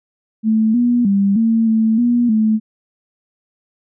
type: tone with pitch steps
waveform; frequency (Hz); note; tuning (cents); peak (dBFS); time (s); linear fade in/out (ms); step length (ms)
sine; 219.7 / 241.7 / 198.4 / 226.1 / 221.7 / 240.4 / 217.8; A3 / B3 / G3 / A3 / A3 / B3 / A3; -2 / -37 / +21 / +47 / +13 / -46 / -17; -11; 0.43-2.6; 50; 310
effects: none